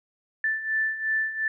sine beating tone pair, 1760 / 1762.8 Hz, A6 / A6, 0 / +3 cents, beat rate 2.8 Hz, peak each -30 / -25 dBFS, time 0.44-1.48 s, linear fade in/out 2 ms, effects none

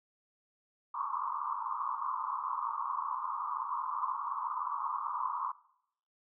white band-pass noise, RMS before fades -36 dBFS, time 0.94-5.52 s, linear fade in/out 10 ms, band 930 to 1200 Hz, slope 96 dB/octave, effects noise-tail reverb RT60 0.7 s tail -19 dB re dry

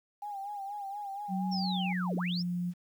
sine tone with vibrato, 806 Hz, G5, 48 cents sharp, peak -36 dBFS, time 0.22-1.93 s, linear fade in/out 5 ms, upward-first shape sine, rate 4.2 Hz, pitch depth 59 cents each way
sine tone with pitch glide, 187.2 to 176.69 Hz, F#3 to F3, +20 to +20 cents, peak -30 dBFS, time 1.28-2.74 s, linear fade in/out 50 ms, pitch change -100 cents, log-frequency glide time 1.53-2.35 s
sine linear two-way sweep, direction down then up, 5570 to 186.9 to 5570 Hz, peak -35 dBFS, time 1.51-2.43 s, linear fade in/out 20 ms, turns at 2.16 s
effects 10-bit

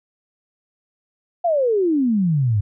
sine exponential sweep, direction down, 718 to 97.2 Hz, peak -15 dBFS, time 1.44-2.61 s, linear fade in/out 10 ms, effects none

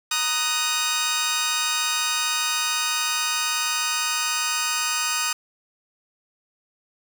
10% pulse chord, D# minor, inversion second, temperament just, 933.4 / 1244.5 / 1493.4 Hz, A#5 / D#6 / F#6, +2 / 0 / +16 cents, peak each -21 / -16 / -20 dBFS, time 0.11-5.33 s, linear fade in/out 5 ms, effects none

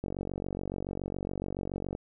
click train, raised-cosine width 2 ms, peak -21 dBFS, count 91, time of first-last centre 0.04-1.951 s, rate 47.1 Hz, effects none

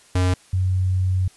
square / sine tone pair in turn, 91.2 / 92.9 Hz, F#2 / F#2, -24 / +7 cents, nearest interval unison, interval 31 cents, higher second, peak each -17 / -17 dBFS, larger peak neither, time 0.15-0.34 / 0.53-1.28 s, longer second, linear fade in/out 5 ms, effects white hiss -52 dBFS RMS until 1.36 s + resampled to 24000 Hz

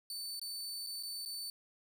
sawtooth tone with dropouts, 4523 Hz, C#8, 34 cents sharp, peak -37 dBFS, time 0.1-1.5 s, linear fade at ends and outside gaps 1 ms, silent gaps 0.396-0.415 / 0.865-0.87 / 1.027-1.033 / 1.251-1.259 s, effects none

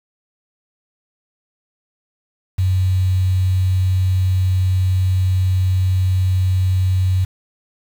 sine tone with quantisation, 93.1 Hz, F#2, 11 cents sharp, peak -13 dBFS, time 2.58-7.25 s, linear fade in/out 10 ms, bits 6, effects none

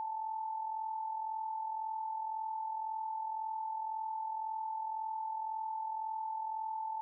sine tone with amplitude modulation, 880 Hz, A5, in tune, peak -33 dBFS, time 0-7.01 s, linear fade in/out 0 ms, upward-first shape sine, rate 41.9 Hz, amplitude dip 55%, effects none

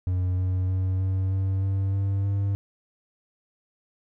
triangle tone with pitch steps, 91.3 / 92.41 / 93.54 / 94.68 / 95.84 / 97.01 / 98.19 / 99.39 Hz, F#2 / F#2 / F#2 / F#2 / G2 / G2 / G2 / G2, -23 / -2 / +19 / +40 / -39 / -18 / +3 / +24 cents, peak -20 dBFS, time 0.07-2.55 s, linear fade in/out 0 ms, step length 310 ms, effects none

